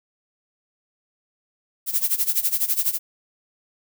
violet noise with tremolo, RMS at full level -19 dBFS, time 1.86-2.99 s, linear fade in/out 50 ms, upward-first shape sine, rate 12 Hz, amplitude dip 85%, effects none

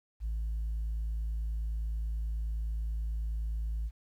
sine tone, 54.7 Hz, A1, 9 cents flat, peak -29 dBFS, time 0.2-3.91 s, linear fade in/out 50 ms, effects tanh soft clip ceiling -29 dBFS + 11-bit

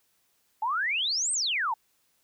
sine exponential two-way sweep, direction up then down, 835 to 8770 to 835 Hz, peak -25 dBFS, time 0.62-1.74 s, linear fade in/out 5 ms, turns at 1.32 s, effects white hiss -70 dBFS RMS until 2.23 s

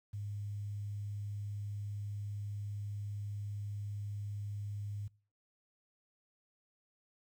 sine tone with quantisation, 102.5 Hz, G#2, 22 cents flat, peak -38 dBFS, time 0.13-5.08 s, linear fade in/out 10 ms, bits 11, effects noise-tail reverb RT60 0.4 s tail -23 dB re dry

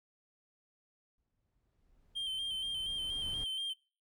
brown noise with exponential growth, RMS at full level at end -43 dBFS, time 1.18-3.44 s, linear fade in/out 2 ms, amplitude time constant 490 ms
triangle tone with vibrato, 3141 Hz, G7, 3 cents sharp, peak -33 dBFS, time 2.15-3.74 s, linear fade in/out 20 ms, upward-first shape square, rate 4.2 Hz, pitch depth 31 cents each way
effects noise-tail reverb RT60 0.4 s tail -25 dB re dry

